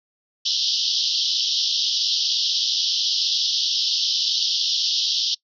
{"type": "band-pass noise", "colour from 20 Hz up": "white", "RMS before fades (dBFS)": -22, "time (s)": [0.45, 5.35], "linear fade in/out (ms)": 10, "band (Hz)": [3000, 5600], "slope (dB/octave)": 96, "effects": ["noise-tail reverb RT60 0.1 s tail -24 dB re dry"]}